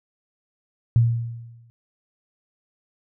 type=tone with exponential decay; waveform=sine; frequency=116.7 Hz; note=A#2; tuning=2 cents sharp; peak=-11 dBFS; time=0.96-1.7 s; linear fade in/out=0 ms; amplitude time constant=160 ms; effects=none